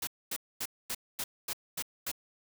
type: noise bursts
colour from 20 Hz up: white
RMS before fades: -35 dBFS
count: 8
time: 0.02-2.116 s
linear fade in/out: 5 ms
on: 52 ms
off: 240 ms
effects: none